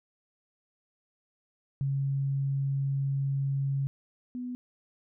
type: tone pair in turn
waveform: sine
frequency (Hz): 137.6 / 248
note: C#3 / B3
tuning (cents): -12 / +7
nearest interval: minor seventh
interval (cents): 1019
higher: second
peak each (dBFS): -26 / -33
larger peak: first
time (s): 1.81-3.87 / 4.35-4.55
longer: first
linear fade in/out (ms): 0
effects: none

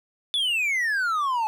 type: exponential sweep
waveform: triangle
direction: down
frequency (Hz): 3520 to 851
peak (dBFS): -20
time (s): 0.34-1.47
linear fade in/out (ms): 0
effects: none

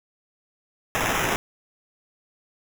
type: noise with sample-and-hold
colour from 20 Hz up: violet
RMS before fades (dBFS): -24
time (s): 0.95-1.36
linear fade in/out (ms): 0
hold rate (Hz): 4410
effects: none

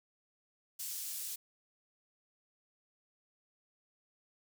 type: high-pass noise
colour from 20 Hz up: pink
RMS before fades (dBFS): -41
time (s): 0.79-1.36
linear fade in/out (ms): 10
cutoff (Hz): 6700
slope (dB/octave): 12
effects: none

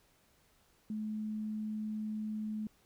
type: tone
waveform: sine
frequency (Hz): 214.8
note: A3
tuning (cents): -41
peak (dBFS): -35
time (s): 0.9-2.67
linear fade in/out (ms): 2
effects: pink hiss -69 dBFS RMS until 2.85 s

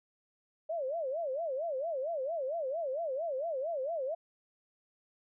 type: tone with vibrato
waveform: sine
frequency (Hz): 593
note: D5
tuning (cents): +17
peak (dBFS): -32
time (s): 0.69-4.15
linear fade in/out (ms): 10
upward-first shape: sine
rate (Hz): 4.4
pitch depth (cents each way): 250
effects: none

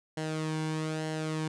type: tone with flanger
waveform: sawtooth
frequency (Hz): 156.8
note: D#3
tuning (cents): +14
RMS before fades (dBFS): -33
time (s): 0.17-1.48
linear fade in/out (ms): 5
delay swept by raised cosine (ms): 0.82 to 1.6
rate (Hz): 1.1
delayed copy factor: -0.55
effects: resampled to 22050 Hz

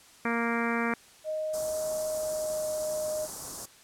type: harmonic tone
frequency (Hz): 233.1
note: A#3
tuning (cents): 0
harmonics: 1 / 2 / 3 / 4 / 5 / 6 / 7 / 8 / 9 / 10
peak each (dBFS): -30 / -34 / -38 / -37 / -36 / -36 / -37 / -38 / -39 / -38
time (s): 0.25-0.94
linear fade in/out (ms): 2
type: tone with pitch glide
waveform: sine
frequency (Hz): 622.3 to 616.2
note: D#5 to D#5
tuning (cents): 0 to -17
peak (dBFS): -29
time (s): 1.24-3.28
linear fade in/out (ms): 50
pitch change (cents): -17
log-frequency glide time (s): 2.01-2.85
type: band-stop noise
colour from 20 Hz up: white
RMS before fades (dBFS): -36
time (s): 1.53-3.66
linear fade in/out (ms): 10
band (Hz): 1200 to 5500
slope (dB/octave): 24
effects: white hiss -55 dBFS RMS until 3.83 s + low-pass 10000 Hz 12 dB/octave

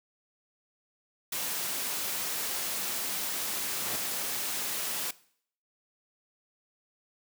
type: noise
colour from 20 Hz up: white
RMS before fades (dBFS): -33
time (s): 1.32-5.11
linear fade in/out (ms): 5
type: noise with exponential growth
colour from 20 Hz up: pink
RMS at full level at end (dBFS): -34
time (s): 3.45-3.96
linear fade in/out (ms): 2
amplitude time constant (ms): 110
effects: noise-tail reverb RT60 0.6 s tail -20 dB re dry + high-pass 150 Hz 12 dB/octave

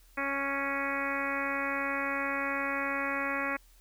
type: harmonic tone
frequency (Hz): 277.2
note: C#4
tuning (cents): 0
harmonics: 1 / 2 / 3 / 4 / 5 / 6 / 7 / 8 / 9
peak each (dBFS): -38 / -38 / -42 / -37 / -38 / -38 / -37 / -38 / -41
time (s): 0.17-3.57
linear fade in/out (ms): 10
effects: added 41 Hz sine -57 dBFS peak until 3.8 s + white hiss -64 dBFS RMS until 3.8 s

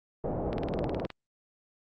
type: low-pass noise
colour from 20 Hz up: white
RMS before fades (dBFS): -32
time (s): 0.24-1.06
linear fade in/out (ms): 2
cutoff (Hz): 650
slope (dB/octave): 24
type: click train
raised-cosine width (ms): 0.3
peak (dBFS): -23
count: 12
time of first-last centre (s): 0.53-1.103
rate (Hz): 19.2
effects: Opus 48 kbps

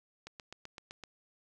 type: click train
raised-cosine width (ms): 0.2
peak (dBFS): -28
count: 7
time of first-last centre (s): 0.27-1.037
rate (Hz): 7.82
effects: none

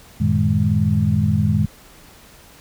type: tone cluster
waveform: sine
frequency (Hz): 92.9 / 112.1 / 154.4 / 206.2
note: F#2 / A2 / D#3 / G#3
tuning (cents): +7 / +33 / -13 / -12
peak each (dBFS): -20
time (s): 0.2-1.66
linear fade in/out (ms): 10
effects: pink hiss -46 dBFS RMS until 2.6 s

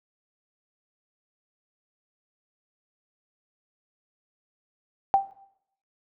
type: tone with exponential decay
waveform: sine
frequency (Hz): 784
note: G5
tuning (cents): 0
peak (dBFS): -12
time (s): 5.14-5.31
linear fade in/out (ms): 0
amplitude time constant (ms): 35
effects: noise-tail reverb RT60 0.7 s tail -17 dB re dry

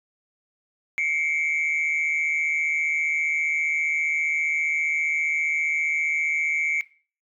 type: tone pair together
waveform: sine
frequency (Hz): 2145 / 2300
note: C7 / D7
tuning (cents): +42 / -37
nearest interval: minor second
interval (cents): 121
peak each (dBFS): -23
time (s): 0.98-6.81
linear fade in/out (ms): 0
effects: noise-tail reverb RT60 0.4 s tail -18 dB re dry + tanh soft clip ceiling -17 dBFS

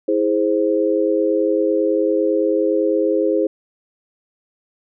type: chord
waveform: sine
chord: E augmented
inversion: none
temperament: equal with one note detuned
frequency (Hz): 325.5 / 415.3 / 523.3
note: E4 / G#4 / B#4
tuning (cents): -22 / 0 / 0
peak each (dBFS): -19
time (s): 0.08-3.47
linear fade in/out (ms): 5
effects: none

